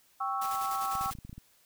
sine chord, C# diminished, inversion second, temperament equal, 784 / 1108.7 / 1318.5 Hz, G5 / C#6 / E6, 0 / 0 / 0 cents, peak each -34 dBFS, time 0.2-1.11 s, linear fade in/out 10 ms
white noise with tremolo, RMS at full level -41 dBFS, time 0.41-1.14 s, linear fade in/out 10 ms, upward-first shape square, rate 10 Hz, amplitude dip 45%
clicks, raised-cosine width 5 ms, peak -32 dBFS, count 10, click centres 0.953 / 1.011 / 1.06 / 1.113 / 1.152 / 1.187 / 1.25 / 1.295 / 1.329 / 1.38 s
effects white hiss -65 dBFS RMS until 1.65 s

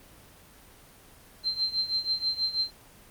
sine tone with tremolo, 4131 Hz, C8, 23 cents flat, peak -22 dBFS, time 1.43-2.71 s, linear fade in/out 50 ms, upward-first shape triangle, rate 6.2 Hz, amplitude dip 90%, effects pink hiss -53 dBFS RMS until 3.1 s + Opus 24 kbps

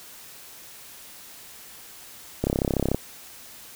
click train, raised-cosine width 2 ms, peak -9 dBFS, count 18, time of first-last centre 2.44-2.946 s, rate 33.6 Hz, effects white hiss -45 dBFS RMS until 3.75 s

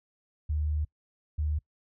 sine tone pair in turn, 75.7 / 75.7 Hz, D#2 / D#2, -47 / -47 cents, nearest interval unison, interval 0 cents, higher neither, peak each -26 / -26 dBFS, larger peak neither, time 0.49-0.85 / 1.38-1.59 s, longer first, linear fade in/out 10 ms, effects noise-tail reverb RT60 0.1 s tail -24 dB re dry

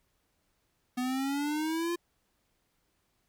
square exponential sweep, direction up, 246.9 to 349.2 Hz, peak -30 dBFS, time 0.97-1.96 s, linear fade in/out 10 ms, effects pink hiss -75 dBFS RMS until 3.28 s

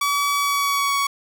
sawtooth tone with pitch glide, 1141 to 1120.8 Hz, C#6 to C#6, +50 to +19 cents, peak -15 dBFS, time 0.01-1.07 s, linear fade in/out 5 ms, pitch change -31 cents, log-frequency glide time 0.36-0.95 s, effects none

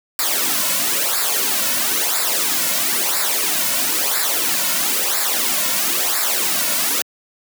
white noise with flanger, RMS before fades -19 dBFS, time 0.19-7.02 s, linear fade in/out 2 ms, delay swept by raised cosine 0.32 to 2.52 ms, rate 1 Hz, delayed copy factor -0.75, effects high-pass 200 Hz 12 dB/octave

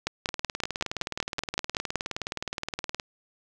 two click trains, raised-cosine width 0.2 ms, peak -9 / -13 dBFS, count 11 / 53, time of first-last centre 0.07-1.957 / 0.29-2.998 s, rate 5.3 / 19.2 Hz, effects none

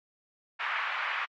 pink band-pass noise, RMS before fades -32 dBFS, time 0.59-1.26 s, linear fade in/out 20 ms, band 1000 to 2500 Hz, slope 24 dB/octave, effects MP3 48 kbps

